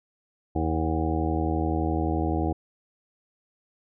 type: harmonic tone with a mistuned harmonic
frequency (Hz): 80.1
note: E2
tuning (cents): -49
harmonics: 1 / 2 / 3 / 4 / 5 / 6 / 7 / 9 / 10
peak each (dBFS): -27 / -33 / -34 / -28 / -35 / -36 / -39 / -33 / -36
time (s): 0.55-2.53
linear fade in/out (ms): 10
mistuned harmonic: 9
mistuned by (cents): +20
effects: none